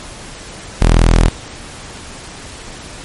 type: tone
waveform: sawtooth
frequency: 41.2 Hz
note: E1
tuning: in tune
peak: -3 dBFS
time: 0.81-1.29 s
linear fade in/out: 10 ms
effects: pink hiss -32 dBFS RMS until 3.04 s + MP3 48 kbps